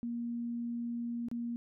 sine tone with dropouts, 236.3 Hz, A#3, 24 cents sharp, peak -34 dBFS, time 0.03-1.56 s, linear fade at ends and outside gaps 0 ms, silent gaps 1.285-1.314 s, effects none

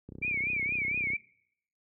click train, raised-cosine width 3 ms, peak -30 dBFS, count 34, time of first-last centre 0.09-1.134 s, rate 31.6 Hz
sine tone with vibrato, 2319 Hz, D7, 22 cents flat, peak -28 dBFS, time 0.22-1.17 s, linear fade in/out 10 ms, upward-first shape triangle, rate 4.3 Hz, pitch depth 140 cents each way
effects noise-tail reverb RT60 0.7 s tail -23 dB re dry + high-pass 60 Hz 12 dB/octave

